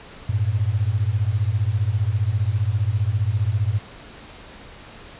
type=beating tone pair; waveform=sine; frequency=96.7 / 111.7 Hz; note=G2 / A2; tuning=-23 / +27 cents; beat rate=15 Hz; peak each=-21 dBFS; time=0.29-3.79 s; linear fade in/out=5 ms; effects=pink hiss -42 dBFS RMS until 5.19 s + resampled to 8000 Hz